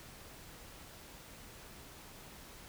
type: silence
effects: pink hiss -53 dBFS RMS until 2.68 s